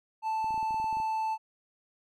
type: tone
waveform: triangle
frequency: 880 Hz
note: A5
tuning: in tune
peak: -26 dBFS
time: 0.22-1.38 s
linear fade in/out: 50 ms
type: clicks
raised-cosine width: 3 ms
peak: -35 dBFS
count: 12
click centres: 0.444 / 0.507 / 0.543 / 0.578 / 0.629 / 0.708 / 0.744 / 0.8 / 0.843 / 0.928 / 0.97 / 1.001 s
effects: none